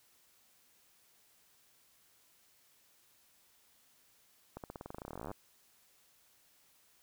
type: accelerating click train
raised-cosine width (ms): 1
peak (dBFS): -29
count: 26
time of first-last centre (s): 4.57-5.314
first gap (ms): 68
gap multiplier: 0.92
effects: white hiss -68 dBFS RMS until 7.02 s